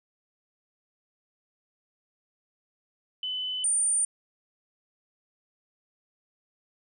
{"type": "tone pair in turn", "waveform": "sine", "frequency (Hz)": [3015, 9035], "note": ["F#7", "C#9"], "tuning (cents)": [32, 32], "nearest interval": "octave + perfect fifth", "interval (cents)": 1900, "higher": "second", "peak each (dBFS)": [-29, -22], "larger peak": "second", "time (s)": [[3.23, 3.64], [3.64, 4.05]], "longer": "neither", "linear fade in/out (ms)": 2, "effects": []}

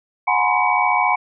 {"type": "tone cluster", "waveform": "sine", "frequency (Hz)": [733, 837, 970, 1044, 2266], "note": ["F#5", "G#5", "B5", "C6", "C#7"], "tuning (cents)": [-16, 13, -31, -4, 37], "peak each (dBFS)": -21, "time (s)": [0.27, 1.16], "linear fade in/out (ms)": 10, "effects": []}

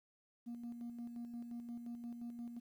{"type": "tone with tremolo", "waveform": "sine", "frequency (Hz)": 237.1, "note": "A#3", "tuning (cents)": 30, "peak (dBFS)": -40, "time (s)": [0.46, 2.6], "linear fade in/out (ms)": 20, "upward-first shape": "square", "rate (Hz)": 5.7, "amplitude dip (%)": 50, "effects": ["tanh soft clip ceiling -41 dBFS", "12-bit"]}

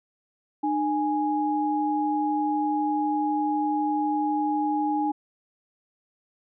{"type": "tone pair together", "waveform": "sine", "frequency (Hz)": [302, 830], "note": ["D4", "G#5"], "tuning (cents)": [48, -1], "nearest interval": "octave + tritone", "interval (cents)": 1751, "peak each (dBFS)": -25, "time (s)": [0.63, 5.12], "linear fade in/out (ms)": 10, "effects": []}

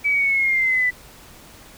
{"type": "linear sweep", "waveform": "sine", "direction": "down", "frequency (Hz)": [2300, 1975.5], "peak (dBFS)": -16, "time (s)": [0.04, 0.91], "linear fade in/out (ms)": 20, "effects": ["pink hiss -45 dBFS RMS until 1.77 s"]}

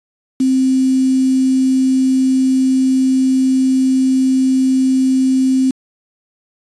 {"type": "tone with quantisation", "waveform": "sine", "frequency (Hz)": 261.6, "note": "C4", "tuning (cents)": 0, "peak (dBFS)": -10, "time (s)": [0.4, 5.71], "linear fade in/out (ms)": 5, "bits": 5, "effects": ["resampled to 24000 Hz"]}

